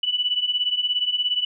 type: beating tone pair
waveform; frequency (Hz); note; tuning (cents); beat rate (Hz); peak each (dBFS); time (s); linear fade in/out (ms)
sine; 2953 / 2970; F#7 / F#7; -4 / +6; 17; -25 / -22; 0.03-1.45; 5
effects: none